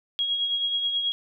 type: tone with tremolo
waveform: sine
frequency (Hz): 3297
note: G#7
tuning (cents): -13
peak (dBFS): -21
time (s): 0.19-1.12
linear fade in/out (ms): 0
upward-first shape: triangle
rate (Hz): 9.3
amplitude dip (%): 50
effects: none